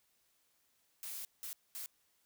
blue noise bursts at uneven times, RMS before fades -44 dBFS, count 3, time 1.03-1.25 / 1.43-1.53 / 1.75-1.86 s, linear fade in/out 0 ms, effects white hiss -75 dBFS RMS until 2.25 s

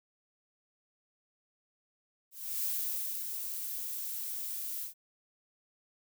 violet noise with ADSR envelope, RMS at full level -33 dBFS, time 2.31-4.94 s, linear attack 320 ms, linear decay 600 ms, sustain -5 dB, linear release 110 ms, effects none

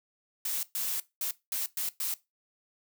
blue noise bursts at uneven times, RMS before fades -32 dBFS, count 6, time 0.45-0.63 / 0.75-1 / 1.21-1.31 / 1.52-1.66 / 1.77-1.89 / 2-2.14 s, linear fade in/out 2 ms, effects noise-tail reverb RT60 0.2 s tail -18 dB re dry

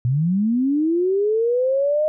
sine linear sweep, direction up, 116.54 to 622.3 Hz, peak -16 dBFS, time 0.05-2.08 s, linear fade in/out 0 ms, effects none

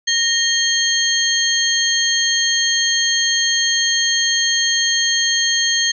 sine tone cluster, 1850 / 3199 / 4314 / 6390 Hz, A#6 / G7 / C#8 / G8, -14 / +34 / -48 / +32 cents, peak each -20 dBFS, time 0.07-5.92 s, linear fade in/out 10 ms, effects none

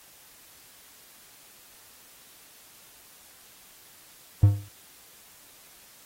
triangle tone with exponential decay, 101 Hz, G#2, 48 cents flat, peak -8 dBFS, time 4.43-4.69 s, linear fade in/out 5 ms, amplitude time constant 55 ms, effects white hiss -53 dBFS RMS until 6.05 s + AAC 48 kbps

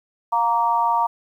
sine tone with amplitude modulation, 932.3 Hz, A#5, in tune, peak -12 dBFS, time 0.32-1.07 s, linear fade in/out 10 ms, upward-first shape sine, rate 226 Hz, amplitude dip 95%, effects 9-bit

